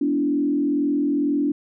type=tone with frequency modulation; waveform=sine; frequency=288.9 Hz; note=D4; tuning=28 cents flat; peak=-18 dBFS; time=0.01-1.52 s; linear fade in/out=5 ms; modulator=42.1 Hz; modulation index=0.81; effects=none